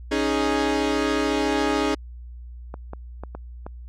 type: chord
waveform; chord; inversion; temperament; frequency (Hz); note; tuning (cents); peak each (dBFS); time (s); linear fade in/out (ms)
sawtooth; C# suspended second; none; equal; 277.2 / 311.1 / 415.3; C#4 / D#4 / G#4; 0 / 0 / 0; -21; 0.11-1.95; 10
type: clicks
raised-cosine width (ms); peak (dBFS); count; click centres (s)
1; -20; 5; 2.741 / 2.934 / 3.236 / 3.35 / 3.665
effects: added 60 Hz sine -36 dBFS peak until 3.88 s + low-pass 6000 Hz 12 dB/octave